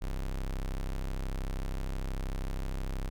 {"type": "tone", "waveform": "40% pulse", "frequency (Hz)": 32.93, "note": "C1", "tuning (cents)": 12, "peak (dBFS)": -31, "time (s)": [0.01, 3.1], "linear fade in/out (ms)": 20, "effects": []}